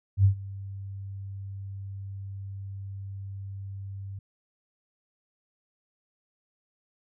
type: tone with ADSR envelope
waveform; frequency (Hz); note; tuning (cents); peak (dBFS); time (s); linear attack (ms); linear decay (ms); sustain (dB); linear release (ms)
sine; 98; G2; 0; -14; 0.17-4.19; 75; 99; -21; 4
effects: none